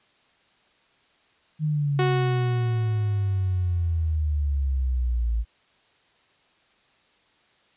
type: exponential sweep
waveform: sine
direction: down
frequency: 155.56 to 55 Hz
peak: -21 dBFS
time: 1.59-5.45 s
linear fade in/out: 50 ms
type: tone with exponential decay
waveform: sawtooth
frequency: 368.1 Hz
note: F#4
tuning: 9 cents flat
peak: -17 dBFS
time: 1.99-4.16 s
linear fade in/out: 2 ms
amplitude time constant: 470 ms
effects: white hiss -62 dBFS RMS until 7.76 s + resampled to 8000 Hz